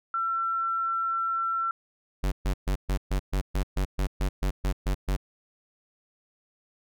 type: tone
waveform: sine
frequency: 1348 Hz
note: E6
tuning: 38 cents sharp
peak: -25 dBFS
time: 0.14-1.71 s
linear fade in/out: 2 ms
type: tone bursts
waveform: square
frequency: 47.74 Hz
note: G1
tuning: 45 cents flat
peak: -24 dBFS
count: 14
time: 2.23-5.166 s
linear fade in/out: 10 ms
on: 89 ms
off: 130 ms
effects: none